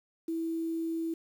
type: tone with quantisation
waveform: sine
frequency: 328.2 Hz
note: E4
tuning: 8 cents flat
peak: -30 dBFS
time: 0.28-1.14 s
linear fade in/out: 5 ms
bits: 9
effects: none